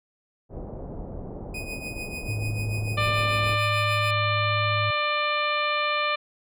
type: low-pass noise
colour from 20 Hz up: pink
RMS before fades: -36 dBFS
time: 0.49-3.58 s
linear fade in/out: 50 ms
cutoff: 720 Hz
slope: 24 dB/octave
type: tone with tremolo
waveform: 40% pulse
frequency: 2493 Hz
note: D#7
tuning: 3 cents sharp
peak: -31 dBFS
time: 1.54-4.11 s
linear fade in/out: 5 ms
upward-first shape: triangle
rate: 6.8 Hz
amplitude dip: 75%
type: tone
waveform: sine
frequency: 106 Hz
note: G#2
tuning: 36 cents sharp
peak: -26 dBFS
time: 2.28-4.91 s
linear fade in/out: 10 ms
type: harmonic tone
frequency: 595 Hz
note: D5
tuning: 22 cents sharp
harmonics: 1 / 2 / 3 / 4 / 5 / 6 / 7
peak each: -30 / -26 / -33 / -28 / -34 / -35 / -38 dBFS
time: 2.97-6.16 s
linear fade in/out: 10 ms
effects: none